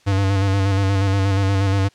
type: tone with vibrato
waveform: square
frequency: 97.7 Hz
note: G2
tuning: 5 cents flat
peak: -16 dBFS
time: 0.06-1.89 s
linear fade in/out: 20 ms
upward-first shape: square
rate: 8.4 Hz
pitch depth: 30 cents each way
effects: white hiss -55 dBFS RMS until 1.94 s + low-pass 6000 Hz 12 dB/octave